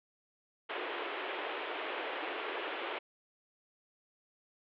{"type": "band-pass noise", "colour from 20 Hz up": "pink", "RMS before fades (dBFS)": -39, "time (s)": [0.69, 2.99], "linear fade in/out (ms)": 10, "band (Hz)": [330, 3300], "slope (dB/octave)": 48, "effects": []}